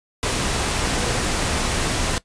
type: tone in noise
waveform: sine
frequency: 490 Hz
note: B4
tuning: 14 cents flat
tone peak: -30 dBFS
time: 0.97-1.17 s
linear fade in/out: 0 ms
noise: pink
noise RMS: -22 dBFS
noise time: 0.23-2.18 s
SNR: -11 dB
effects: noise-tail reverb RT60 0.1 s tail -18 dB re dry + resampled to 22050 Hz